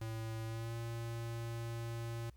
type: tone with pitch glide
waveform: square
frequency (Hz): 112.1 to 115.99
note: A2 to A#2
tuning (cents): +33 to -8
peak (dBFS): -40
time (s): 0.01-2.3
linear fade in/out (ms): 5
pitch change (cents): +59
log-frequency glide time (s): 0.45-0.75
effects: added 60 Hz sine -57 dBFS peak until 2.36 s + pink hiss -75 dBFS RMS until 2.36 s